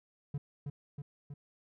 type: tone with echo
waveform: triangle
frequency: 143.2 Hz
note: D3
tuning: 43 cents flat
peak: -31 dBFS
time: 0.34-0.38 s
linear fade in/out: 5 ms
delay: 320 ms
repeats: 3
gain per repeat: -3 dB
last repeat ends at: 1.34 s
effects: none